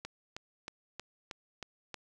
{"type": "click train", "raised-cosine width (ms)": 0.2, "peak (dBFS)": -23, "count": 7, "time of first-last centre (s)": [0.05, 1.943], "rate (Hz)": 3.17, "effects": []}